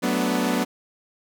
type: chord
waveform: sawtooth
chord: B minor seventh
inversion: second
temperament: equal with one note detuned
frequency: 187.04 / 220 / 246.9 / 293.7 Hz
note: F#3 / A3 / B3 / D4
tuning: +19 / 0 / 0 / 0 cents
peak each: -23 / -25 / -20 / -24 dBFS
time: 0.02-0.65 s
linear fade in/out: 20 ms
effects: none